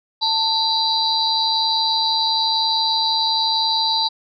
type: tone cluster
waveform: sine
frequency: 888 / 3892 / 4053 / 4701 Hz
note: A5 / B7 / B7 / D8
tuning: +16 / -26 / +44 / +1 cents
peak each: -22 dBFS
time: 0.21-4.09 s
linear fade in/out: 20 ms
effects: none